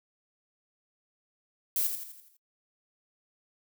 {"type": "noise with echo", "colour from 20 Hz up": "violet", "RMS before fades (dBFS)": -28, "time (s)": [1.76, 1.87], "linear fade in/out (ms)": 2, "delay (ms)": 83, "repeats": 6, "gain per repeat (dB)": -6, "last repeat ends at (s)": 2.368, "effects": ["noise-tail reverb RT60 0.1 s tail -24 dB re dry"]}